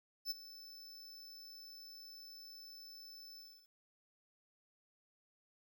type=tone with ADSR envelope; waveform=square; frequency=5274 Hz; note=E8; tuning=in tune; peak=-35 dBFS; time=0.25-3.69 s; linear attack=56 ms; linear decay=21 ms; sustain=-17 dB; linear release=310 ms; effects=12-bit